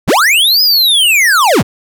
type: linear two-way sweep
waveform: square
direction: up then down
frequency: 32.78 to 5090 to 50.5 Hz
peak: -7 dBFS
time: 0.07-1.63 s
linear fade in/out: 20 ms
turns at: 0.62 s
effects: none